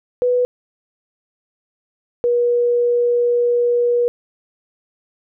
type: tone pair in turn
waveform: sine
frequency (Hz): 493.9 / 481.2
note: B4 / B4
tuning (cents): 0 / -45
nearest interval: unison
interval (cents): 45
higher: first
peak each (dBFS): -13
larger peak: neither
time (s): 0.22-0.45 / 2.24-4.08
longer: second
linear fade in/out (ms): 0
effects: none